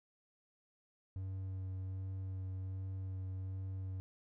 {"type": "tone with vibrato", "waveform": "triangle", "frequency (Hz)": 94.6, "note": "F#2", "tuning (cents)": 39, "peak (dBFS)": -37, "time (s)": [1.16, 4], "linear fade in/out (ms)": 0, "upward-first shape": "sine", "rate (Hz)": 1.3, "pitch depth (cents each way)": 12, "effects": []}